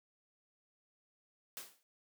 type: noise with exponential decay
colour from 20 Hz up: white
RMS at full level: -42 dBFS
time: 1.57-1.83 s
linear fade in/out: 0 ms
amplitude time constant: 56 ms
effects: high-pass 200 Hz 12 dB/octave